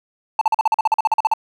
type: tone bursts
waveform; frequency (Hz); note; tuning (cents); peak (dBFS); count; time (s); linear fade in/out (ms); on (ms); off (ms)
triangle; 880; A5; 0; -10; 15; 0.39-1.337; 2; 23; 43
effects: none